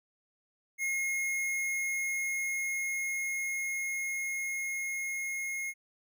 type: tone with level ramp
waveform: square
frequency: 2153 Hz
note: C7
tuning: 49 cents sharp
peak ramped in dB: -30 to -34 dBFS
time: 0.78-5.74 s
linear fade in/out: 50 ms
effects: none